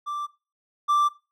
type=tone pair in turn; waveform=triangle; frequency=1174.7 / 1174.7 Hz; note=D6 / D6; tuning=0 / 0 cents; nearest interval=unison; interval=0 cents; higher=neither; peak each=-26 / -16 dBFS; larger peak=second; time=0.06-0.27 / 0.88-1.09 s; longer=neither; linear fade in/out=20 ms; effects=noise-tail reverb RT60 0.3 s tail -19 dB re dry